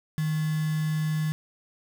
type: tone with quantisation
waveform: sine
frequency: 155.56 Hz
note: D#3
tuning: in tune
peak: -24 dBFS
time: 0.18-1.32 s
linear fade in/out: 0 ms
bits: 6
effects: none